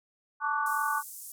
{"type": "chord", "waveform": "sine", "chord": "D major seventh", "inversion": "second", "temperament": "equal with one note detuned", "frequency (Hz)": [880, 1131.4, 1174.7, 1480], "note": ["A5", "C#6", "D6", "F#6"], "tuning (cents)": [0, 35, 0, 0], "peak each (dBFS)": -32, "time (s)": [0.4, 1.03], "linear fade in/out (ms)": 50}
{"type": "band-pass noise", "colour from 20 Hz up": "white", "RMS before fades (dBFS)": -44, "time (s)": [0.66, 1.32], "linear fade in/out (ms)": 2, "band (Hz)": [7200, 14000], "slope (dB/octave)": 24}
{"effects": []}